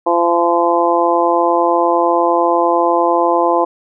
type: harmonic tone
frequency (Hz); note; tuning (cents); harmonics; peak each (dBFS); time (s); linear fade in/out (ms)
171.4; F3; -32; 2 / 3 / 4 / 5 / 6; -17 / -17 / -17 / -17 / -17; 0.06-3.65; 10
effects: none